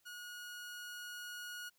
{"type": "tone with level ramp", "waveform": "sawtooth", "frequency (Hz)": 1448, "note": "F#6", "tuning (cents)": -38, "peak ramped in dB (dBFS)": [-43, -40], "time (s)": [0.05, 1.7], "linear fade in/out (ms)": 20, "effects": ["white hiss -75 dBFS RMS until 1.78 s"]}